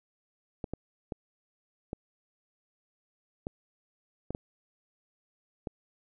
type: clicks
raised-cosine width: 2 ms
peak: -21 dBFS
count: 8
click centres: 0.642 / 0.736 / 1.122 / 1.931 / 3.469 / 4.306 / 4.349 / 5.672 s
effects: none